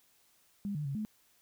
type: tone with pitch steps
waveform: sine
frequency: 201.8 / 149.1 / 138.5 / 214.4 Hz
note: G#3 / D3 / C#3 / A3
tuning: -49 / +27 / -1 / -45 cents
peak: -33 dBFS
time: 0.65-1.05 s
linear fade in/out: 0 ms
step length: 100 ms
effects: white hiss -68 dBFS RMS until 1.41 s